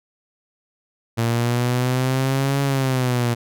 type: exponential two-way sweep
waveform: sawtooth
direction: up then down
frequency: 114.9 to 139.9 to 117.7 Hz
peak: -14 dBFS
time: 1.17-3.35 s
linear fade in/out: 20 ms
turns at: 2.62 s
effects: none